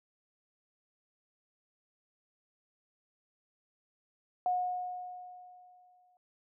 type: tone with exponential decay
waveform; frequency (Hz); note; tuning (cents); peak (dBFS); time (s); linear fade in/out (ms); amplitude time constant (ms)
sine; 725; F#5; -35; -26; 4.46-6.17; 1; 370
effects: none